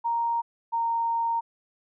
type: tone pair in turn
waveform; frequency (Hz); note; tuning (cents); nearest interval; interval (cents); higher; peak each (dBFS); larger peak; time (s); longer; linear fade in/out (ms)
sine; 932.3 / 924.3; A#5 / A#5; 0 / -15; unison; 15; first; -23; neither; 0.04-0.42 / 0.72-1.41; second; 20
effects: none